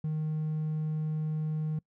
triangle tone, 155.1 Hz, D#3, 5 cents flat, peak -26 dBFS, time 0.04-1.79 s, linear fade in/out 5 ms, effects noise-tail reverb RT60 0.1 s tail -26 dB re dry + tanh soft clip ceiling -23 dBFS

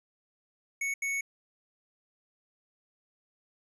square tone bursts at uneven times, 2217 Hz, C#7, in tune, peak -30 dBFS, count 2, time 0.81-0.94 / 1.02-1.21 s, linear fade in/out 5 ms, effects resampled to 24000 Hz

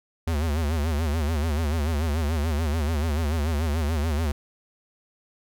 square tone with vibrato, 77.3 Hz, D#2, 11 cents flat, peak -23 dBFS, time 0.27-4.32 s, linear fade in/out 5 ms, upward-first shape sine, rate 6.9 Hz, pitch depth 140 cents each way, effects none

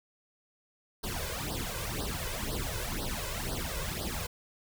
pink noise with flanger, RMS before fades -35 dBFS, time 1.03-4.27 s, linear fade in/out 10 ms, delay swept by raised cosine 0.21 to 2.01 ms, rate 2 Hz, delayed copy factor +0.95, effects none

